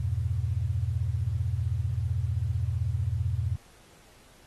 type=chord; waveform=sine; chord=E minor; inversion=none; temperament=equal with one note detuned; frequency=82.41 / 98 / 120.72 Hz; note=E2 / G2 / B2; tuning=0 / 0 / -39 cents; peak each=-30 dBFS; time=0-3.56 s; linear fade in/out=5 ms; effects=pink hiss -57 dBFS RMS until 4.46 s + AAC 32 kbps